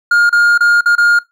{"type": "tone with dropouts", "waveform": "triangle", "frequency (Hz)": 1417, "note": "F6", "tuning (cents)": 25, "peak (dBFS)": -5, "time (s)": [0.11, 1.19], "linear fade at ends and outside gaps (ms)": 5, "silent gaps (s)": [[0.295, 0.326], [0.578, 0.606], [0.81, 0.858], [0.954, 0.98]], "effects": ["noise-tail reverb RT60 0.2 s tail -22 dB re dry"]}